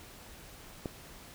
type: click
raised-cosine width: 2 ms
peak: -21 dBFS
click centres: 0.858 s
effects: pink hiss -51 dBFS RMS until 1.34 s